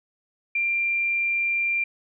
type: tone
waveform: sine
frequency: 2377 Hz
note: D7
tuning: 20 cents sharp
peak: -21 dBFS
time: 0.55-1.84 s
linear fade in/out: 5 ms
effects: none